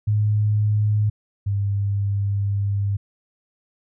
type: tone pair in turn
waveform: sine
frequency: 105.5 / 100.32 Hz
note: G#2 / G2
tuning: +28 / +41 cents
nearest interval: minor second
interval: 87 cents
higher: first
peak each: -16 / -19 dBFS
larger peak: first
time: 0.07-1.1 / 1.46-2.97 s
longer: second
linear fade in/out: 10 ms
effects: none